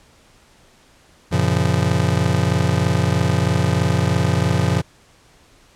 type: chord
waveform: square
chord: Gb major seventh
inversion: none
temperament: just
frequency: 92.5 / 115.62 / 138.75 / 173.43 Hz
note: Gb2 / Bb2 / Db3 / F3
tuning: 0 / -14 / +2 / -12 cents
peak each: -22 dBFS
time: 1.31-4.82 s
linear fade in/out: 20 ms
effects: pink hiss -52 dBFS RMS until 5.75 s + low-pass 9000 Hz 12 dB/octave